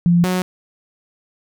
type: tone pair in turn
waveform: sine / sawtooth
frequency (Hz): 172.9 / 183.18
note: F3 / F#3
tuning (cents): -17 / -17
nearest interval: minor second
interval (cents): 100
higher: second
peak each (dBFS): -10 / -13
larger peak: first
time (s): 0.06-0.24 / 0.24-0.42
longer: neither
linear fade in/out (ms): 0
effects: none